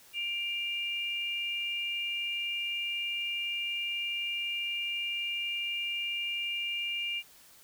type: tone pair together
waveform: sine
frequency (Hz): 2370 / 2818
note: D7 / F7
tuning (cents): +15 / +15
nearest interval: minor third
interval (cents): 300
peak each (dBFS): -35 / -33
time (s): 0.13-7.23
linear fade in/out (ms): 50
effects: white hiss -57 dBFS RMS until 7.63 s